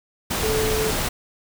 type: tone in noise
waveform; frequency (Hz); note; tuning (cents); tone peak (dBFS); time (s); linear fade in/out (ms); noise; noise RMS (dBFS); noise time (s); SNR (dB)
sine; 435.8; A4; -17; -22; 0.43-0.91; 10; pink; -24; 0.3-1.09; -1
effects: none